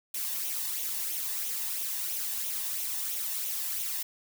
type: noise with flanger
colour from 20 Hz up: blue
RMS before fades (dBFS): -33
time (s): 0.14-4.03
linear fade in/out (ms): 5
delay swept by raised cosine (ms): 0.31 to 1.13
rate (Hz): 3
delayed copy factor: +0.5
effects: none